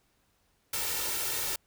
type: noise with comb filter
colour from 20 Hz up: white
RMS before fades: -32 dBFS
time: 0.73-1.56 s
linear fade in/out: 5 ms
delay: 2.2 ms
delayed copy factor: +0.6
effects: pink hiss -71 dBFS RMS until 1.66 s